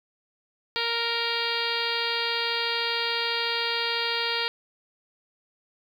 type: harmonic tone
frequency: 466.2 Hz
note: A#4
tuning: in tune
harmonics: 1 / 2 / 3 / 4 / 5 / 6 / 7 / 8 / 9 / 10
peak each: -34 / -34 / -34 / -34 / -34 / -34 / -34 / -34 / -34 / -34 dBFS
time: 0.76-4.48 s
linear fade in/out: 0 ms
effects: 9-bit